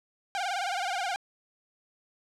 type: tone with vibrato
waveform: sawtooth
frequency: 751 Hz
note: F#5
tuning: 26 cents sharp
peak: -25 dBFS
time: 0.35-1.16 s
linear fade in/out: 0 ms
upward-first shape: sine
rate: 19 Hz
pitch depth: 130 cents each way
effects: low-pass 7000 Hz 12 dB/octave